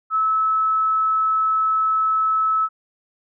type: tone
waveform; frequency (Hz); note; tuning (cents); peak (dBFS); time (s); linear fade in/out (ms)
sine; 1300; E6; -24; -16; 0.1-2.69; 50
effects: none